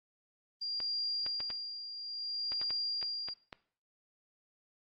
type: tone with tremolo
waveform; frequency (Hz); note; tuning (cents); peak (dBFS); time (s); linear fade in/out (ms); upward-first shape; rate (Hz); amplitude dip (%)
sine; 4781; D8; +30; -32; 0.61-3.34; 10; sine; 0.59; 65
type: clicks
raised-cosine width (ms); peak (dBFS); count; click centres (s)
0.3; -27; 10; 0.803 / 1.264 / 1.404 / 1.503 / 2.52 / 2.615 / 2.706 / 3.028 / 3.286 / 3.528
effects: noise-tail reverb RT60 0.5 s tail -18 dB re dry + Opus 24 kbps